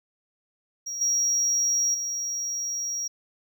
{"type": "tone with level steps", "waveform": "triangle", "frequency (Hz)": 5660, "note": "F8", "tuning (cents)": 22, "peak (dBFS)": [-29, -19, -26], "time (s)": [0.86, 3.08], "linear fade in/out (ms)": 10, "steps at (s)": [1.01, 1.94], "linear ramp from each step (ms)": 5, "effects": ["tanh soft clip ceiling -15 dBFS"]}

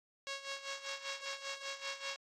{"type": "tone with tremolo", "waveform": "5% pulse", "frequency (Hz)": 550, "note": "C#5", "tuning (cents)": -14, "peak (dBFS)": -26, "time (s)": [0.27, 2.16], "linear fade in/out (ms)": 0, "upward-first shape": "sine", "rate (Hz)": 5.1, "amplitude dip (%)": 75, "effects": ["low-pass 6000 Hz 12 dB/octave", "AAC 48 kbps"]}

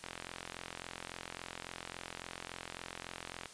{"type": "click train", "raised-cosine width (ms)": 0.3, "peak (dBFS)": -25, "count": 150, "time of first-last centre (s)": [0.04, 3.457], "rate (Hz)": 43.6, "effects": ["white hiss -54 dBFS RMS until 3.53 s", "resampled to 22050 Hz"]}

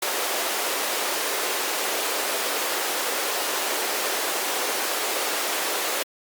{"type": "high-pass noise", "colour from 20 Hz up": "pink", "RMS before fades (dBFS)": -26, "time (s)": [0.02, 6.03], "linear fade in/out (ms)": 5, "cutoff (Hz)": 380, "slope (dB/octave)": 24, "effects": ["Opus 48 kbps"]}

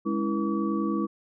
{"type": "tone cluster", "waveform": "sine", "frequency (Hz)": [206.8, 278.6, 328, 477.8, 1142], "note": ["G#3", "C#4", "E4", "A#4", "D6"], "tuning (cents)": [-7, 9, -9, 43, -49], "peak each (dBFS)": [-28, -33, -28, -37, -34], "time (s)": [0.05, 1.07], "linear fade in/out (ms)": 20, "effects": []}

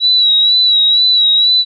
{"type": "tone with vibrato", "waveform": "sine", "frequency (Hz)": 3900, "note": "B7", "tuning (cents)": -23, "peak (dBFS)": -7, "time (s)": [0, 1.65], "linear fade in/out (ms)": 50, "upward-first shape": "sine", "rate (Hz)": 2.1, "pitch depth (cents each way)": 45, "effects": []}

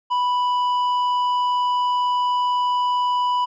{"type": "tone with tanh clipping", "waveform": "triangle", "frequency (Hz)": 987.8, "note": "B5", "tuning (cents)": 0, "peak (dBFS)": -19, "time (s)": [0.1, 3.46], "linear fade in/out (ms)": 20, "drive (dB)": 11, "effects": []}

